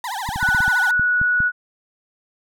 35% pulse tone with vibrato, 880 Hz, A5, in tune, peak -23 dBFS, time 0.04-0.91 s, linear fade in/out 2 ms, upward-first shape triangle, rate 14 Hz, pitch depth 290 cents each way
clicks, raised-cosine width 5 ms, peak -16 dBFS, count 10, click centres 0.29 / 0.36 / 0.429 / 0.489 / 0.548 / 0.605 / 0.68 / 0.996 / 1.215 / 1.404 s
sine tone with pitch glide, 1480 to 1467.2 Hz, F#6 to F#6, 0 to -15 cents, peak -15 dBFS, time 0.39-1.52 s, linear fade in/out 50 ms, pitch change -15 cents, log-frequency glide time 0.6-1.07 s
effects none

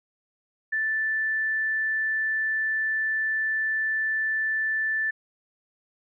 sine tone, 1760 Hz, A6, in tune, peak -23 dBFS, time 0.72-5.11 s, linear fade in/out 10 ms, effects none

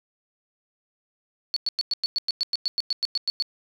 sine tone bursts, 4438 Hz, C#8, 1 cent sharp, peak -21 dBFS, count 16, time 1.54-3.424 s, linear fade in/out 0 ms, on 24 ms, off 100 ms, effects 9-bit

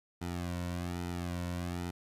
sawtooth tone with flanger, 87.8 Hz, F2, 10 cents sharp, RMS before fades -37 dBFS, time 0.21-1.91 s, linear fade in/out 10 ms, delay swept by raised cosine 1.8 to 2.47 ms, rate 1.2 Hz, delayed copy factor -1, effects resampled to 32000 Hz + 11-bit

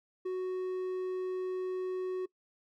triangle tone, 370 Hz, F#4, in tune, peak -30 dBFS, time 0.25-2.26 s, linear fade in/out 10 ms, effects noise-tail reverb RT60 0.1 s tail -21 dB re dry

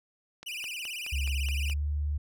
click train, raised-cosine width 0.2 ms, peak -26 dBFS, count 7, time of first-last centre 0.43-1.698 s, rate 4.73 Hz
40% pulse tone with vibrato, 2675 Hz, E7, 25 cents sharp, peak -34 dBFS, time 0.46-1.74 s, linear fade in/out 10 ms, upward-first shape sine, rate 18 Hz, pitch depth 210 cents each way
sine tone with pitch glide, 69.1 to 73.63 Hz, C#2 to D2, -5 to +5 cents, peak -27 dBFS, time 1.12-2.18 s, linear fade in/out 10 ms, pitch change +110 cents, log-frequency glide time 1.42-1.84 s
effects none

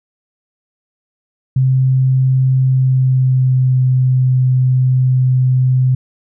sine tone with pitch glide, 130.81 to 128.49 Hz, C3 to C3, 0 to -31 cents, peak -9 dBFS, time 1.56-5.95 s, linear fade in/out 5 ms, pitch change -31 cents, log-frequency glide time 2.63-3.83 s, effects none

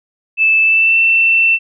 sine tone with pitch glide, 2630 to 2682 Hz, E7 to E7, -5 to +29 cents, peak -8 dBFS, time 0.37-1.59 s, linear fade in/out 50 ms, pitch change +34 cents, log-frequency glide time 0.62-0.99 s, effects none

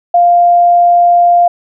sine tone, 698.5 Hz, F5, in tune, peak -4 dBFS, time 0.14-1.48 s, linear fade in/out 5 ms, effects none

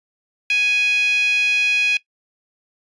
10% pulse tone with high-pass filter, 830.6 Hz, G#5, in tune, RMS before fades -18 dBFS, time 0.5-1.97 s, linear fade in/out 2 ms, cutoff 2400 Hz, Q 7.6, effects noise-tail reverb RT60 0.1 s tail -19 dB re dry + resampled to 22050 Hz

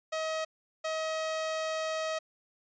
sawtooth tone pair in turn, 635 / 635 Hz, D#5 / D#5, +35 / +35 cents, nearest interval unison, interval 0 cents, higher neither, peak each -27 / -27 dBFS, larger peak neither, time 0.12-0.45 / 0.84-2.19 s, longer second, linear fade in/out 10 ms, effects resampled to 16000 Hz

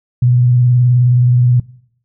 sine tone with vibrato, 123.4 Hz, B2, 1 cent flat, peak -7 dBFS, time 0.22-1.6 s, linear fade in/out 5 ms, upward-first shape sine, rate 19 Hz, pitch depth 40 cents each way, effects noise-tail reverb RT60 0.7 s tail -22 dB re dry

